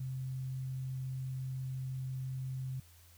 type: tone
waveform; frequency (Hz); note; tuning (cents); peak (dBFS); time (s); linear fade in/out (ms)
sine; 130.81; C3; 0; -36; 0-2.8; 5
effects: added 85 Hz sine -59 dBFS peak until 3.17 s + white hiss -63 dBFS RMS until 3.17 s